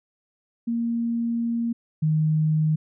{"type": "tone pair in turn", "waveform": "sine", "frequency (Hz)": [233.1, 155.41], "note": ["A#3", "D#3"], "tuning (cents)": [0, -2], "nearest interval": "perfect fifth", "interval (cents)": 702, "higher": "first", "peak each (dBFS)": [-22, -18], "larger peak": "second", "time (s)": [[0.67, 1.73], [2.02, 2.76]], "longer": "first", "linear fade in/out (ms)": 10, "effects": []}